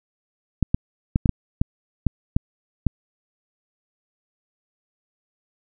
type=clicks; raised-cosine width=5 ms; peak=-5 dBFS; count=9; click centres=0.627 / 0.745 / 1.159 / 1.258 / 1.293 / 1.615 / 2.067 / 2.365 / 2.867 s; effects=none